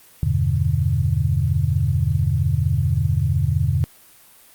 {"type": "chord", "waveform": "sine", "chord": "E minor seventh", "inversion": "none", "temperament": "equal", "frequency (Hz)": [82.41, 98, 123.47, 146.83], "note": ["E2", "G2", "B2", "D3"], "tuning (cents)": [0, 0, 0, 0], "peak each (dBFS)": -22, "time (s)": [0.23, 3.84], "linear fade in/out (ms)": 0, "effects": ["white hiss -49 dBFS RMS until 4.54 s", "Opus 32 kbps"]}